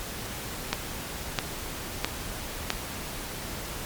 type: click train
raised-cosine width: 0.2 ms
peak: -6 dBFS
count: 4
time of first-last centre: 0.73-2.704 s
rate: 1.52 Hz
effects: pink hiss -36 dBFS RMS until 3.85 s + MP3 96 kbps